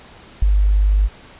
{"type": "tone with ADSR envelope", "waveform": "sine", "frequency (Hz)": 50.3, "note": "G1", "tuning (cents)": 45, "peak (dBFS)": -8, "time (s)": [0.42, 1.09], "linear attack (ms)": 5, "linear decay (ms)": 14, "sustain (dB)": -3, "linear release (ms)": 39, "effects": ["pink hiss -43 dBFS RMS until 1.39 s", "resampled to 8000 Hz"]}